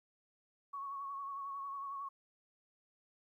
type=tone with vibrato; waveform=sine; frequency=1108.7 Hz; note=C#6; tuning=in tune; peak=-40 dBFS; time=0.73-2.09 s; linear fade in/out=10 ms; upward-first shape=sine; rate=11 Hz; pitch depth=33 cents each way; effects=13-bit